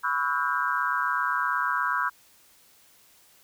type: tone cluster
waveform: sine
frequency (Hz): 993 / 1121 / 1308 / 1445 / 1592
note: B5 / C#6 / E6 / F#6 / G6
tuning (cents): +9 / +19 / -14 / -41 / +26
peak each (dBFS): -30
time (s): 0.03-2.1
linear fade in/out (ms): 20
effects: white hiss -58 dBFS RMS until 3.43 s